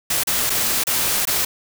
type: noise with dropouts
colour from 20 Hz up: white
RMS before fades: -20 dBFS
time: 0.1-1.45 s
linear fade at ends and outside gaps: 5 ms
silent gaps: 0.236-0.271 / 0.497-0.501 / 0.838-0.869 / 1.253-1.272 s
effects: none